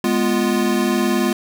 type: chord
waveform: square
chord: F diminished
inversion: first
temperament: equal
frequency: 207.7 / 246.9 / 349.2 Hz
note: Ab3 / Cb4 / F4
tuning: 0 / 0 / 0 cents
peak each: -21 dBFS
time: 0.04-1.33 s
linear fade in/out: 2 ms
effects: none